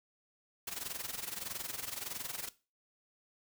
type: noise with amplitude modulation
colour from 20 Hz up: white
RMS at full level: -38 dBFS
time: 0.67-2.49 s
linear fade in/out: 5 ms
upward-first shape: sine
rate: 21.6 Hz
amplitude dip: 80%
effects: noise-tail reverb RT60 0.3 s tail -17 dB re dry